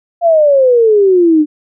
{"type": "exponential sweep", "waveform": "sine", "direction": "down", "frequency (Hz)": [698.5, 295.4], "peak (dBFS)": -5, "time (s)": [0.21, 1.46], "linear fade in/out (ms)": 50, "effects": []}